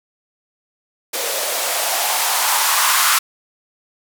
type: noise with band-pass filter sweep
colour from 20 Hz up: violet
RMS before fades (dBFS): -18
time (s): 1.13-3.19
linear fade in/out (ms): 10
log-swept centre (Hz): 490 to 1200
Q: 3.6
effects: none